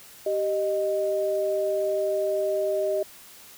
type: tone pair together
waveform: sine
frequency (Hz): 389.5 / 618.5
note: G4 / D#5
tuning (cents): -11 / -10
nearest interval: minor sixth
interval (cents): 801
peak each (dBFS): -27 / -24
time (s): 0.26-3.03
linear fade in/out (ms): 5
effects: white hiss -48 dBFS RMS until 3.57 s